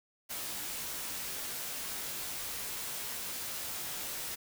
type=noise with comb filter; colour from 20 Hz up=white; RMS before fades=-39 dBFS; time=0.29-4.36 s; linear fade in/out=20 ms; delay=18 ms; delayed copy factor=-0.6; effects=none